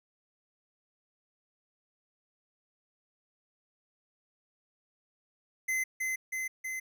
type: tone with echo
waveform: square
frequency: 2052 Hz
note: C7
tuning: 34 cents flat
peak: -29 dBFS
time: 5.68-5.84 s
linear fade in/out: 10 ms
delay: 320 ms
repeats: 3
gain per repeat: -2 dB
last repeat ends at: 6.8 s
effects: none